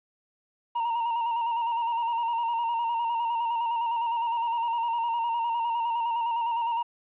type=tone with vibrato; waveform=triangle; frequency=932.3 Hz; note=A#5; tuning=in tune; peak=-23 dBFS; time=0.75-6.83 s; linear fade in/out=10 ms; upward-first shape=square; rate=9.8 Hz; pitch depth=33 cents each way; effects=resampled to 8000 Hz + 10-bit